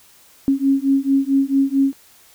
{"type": "beating tone pair", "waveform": "sine", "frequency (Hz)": [271, 275.5], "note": ["C#4", "C#4"], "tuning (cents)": [-39, -11], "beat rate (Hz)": 4.5, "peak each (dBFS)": -17, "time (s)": [0.48, 1.93], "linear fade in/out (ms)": 0, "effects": ["white hiss -50 dBFS RMS until 2.34 s"]}